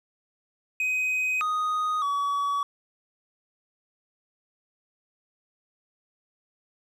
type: tone with pitch steps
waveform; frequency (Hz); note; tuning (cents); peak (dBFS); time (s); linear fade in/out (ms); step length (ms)
triangle; 2514 / 1244 / 1135; D#7 / D#6 / C#6; +17 / -1 / +41; -22; 0.8-2.63; 2; 610
effects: none